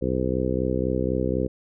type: harmonic tone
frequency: 64 Hz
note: C2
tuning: 38 cents flat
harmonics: 1 / 2 / 3 / 4 / 5 / 6 / 7 / 8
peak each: -30 / -30 / -30 / -30 / -30 / -30 / -30 / -30 dBFS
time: 0.01-1.48 s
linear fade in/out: 20 ms
effects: none